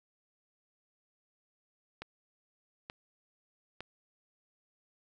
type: clicks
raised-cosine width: 0.3 ms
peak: -25 dBFS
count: 3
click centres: 2.02 / 2.899 / 3.806 s
effects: none